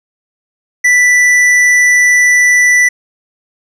triangle tone with hard clipping, 1975.5 Hz, B6, in tune, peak -7 dBFS, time 0.84-2.89 s, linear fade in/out 10 ms, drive 12 dB, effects none

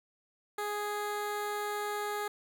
15% pulse tone with notch filter, 415.3 Hz, G#4, in tune, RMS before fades -35 dBFS, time 0.58-2.28 s, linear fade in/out 5 ms, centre 5300 Hz, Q 1.7, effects none

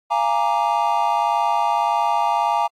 triangle chord, Bb dominant seventh, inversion second, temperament equal with one note detuned, 689.6 / 830.6 / 932.3 / 1174.7 Hz, F5 / Ab5 / Bb5 / D6, -22 / 0 / 0 / 0 cents, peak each -22 / -19 / -19 / -24 dBFS, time 0.1-2.68 s, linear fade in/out 20 ms, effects AAC 64 kbps

